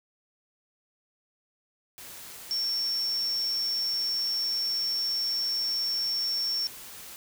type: tone in noise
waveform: sine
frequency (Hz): 5460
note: F8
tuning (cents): -40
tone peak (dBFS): -26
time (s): 2.51-6.67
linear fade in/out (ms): 0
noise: white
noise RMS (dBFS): -44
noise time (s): 1.98-7.16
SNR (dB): +15
effects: none